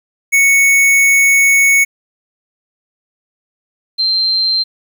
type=tone pair in turn; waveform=square / sine; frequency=2217 / 4142 Hz; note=C#7 / C8; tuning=0 / -18 cents; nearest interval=major seventh; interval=1082 cents; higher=second; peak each=-8 / -11 dBFS; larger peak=first; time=0.32-1.85 / 3.98-4.64 s; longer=first; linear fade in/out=20 ms; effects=8-bit

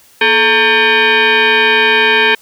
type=tone with frequency modulation; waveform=sine; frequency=433.9 Hz; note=A4; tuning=24 cents flat; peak=-7 dBFS; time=0.21-2.35 s; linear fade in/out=5 ms; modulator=675 Hz; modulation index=4.1; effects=white hiss -46 dBFS RMS until 2.41 s

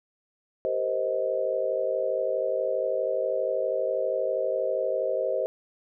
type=chord; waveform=sine; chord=C minor seventh; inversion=second; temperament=just; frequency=392.4 / 470.9 / 523.3 / 627.9 Hz; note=G4 / Bb4 / C5 / Eb5; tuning=+2 / +18 / 0 / +16 cents; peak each=-33 / -33 / -27 / -29 dBFS; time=0.65-5.46 s; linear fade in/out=0 ms; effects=none

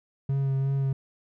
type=tone with vibrato; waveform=triangle; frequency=136.2 Hz; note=C#3; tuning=30 cents flat; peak=-21 dBFS; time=0.29-0.93 s; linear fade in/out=5 ms; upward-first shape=sine; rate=2.8 Hz; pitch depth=19 cents each way; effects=none

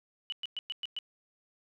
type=tone bursts; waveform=sine; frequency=2960 Hz; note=F#7; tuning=in tune; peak=-33 dBFS; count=6; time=0.3-0.988 s; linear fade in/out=0 ms; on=23 ms; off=110 ms; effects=none

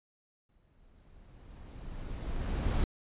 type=noise with exponential growth; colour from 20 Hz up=brown; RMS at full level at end=-27 dBFS; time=0.49-2.84 s; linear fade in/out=2 ms; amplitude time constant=510 ms; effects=resampled to 8000 Hz

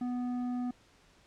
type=tone with tanh clipping; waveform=sine; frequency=246.9 Hz; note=B3; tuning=in tune; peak=-33 dBFS; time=0.01-0.71 s; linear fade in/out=5 ms; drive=9 dB; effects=pink hiss -63 dBFS RMS until 1.26 s + low-pass 7000 Hz 12 dB/octave

